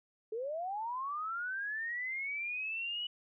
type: linear sweep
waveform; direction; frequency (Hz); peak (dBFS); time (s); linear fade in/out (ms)
sine; up; 422.3 to 2960; -35; 0.32-3.07; 5
effects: none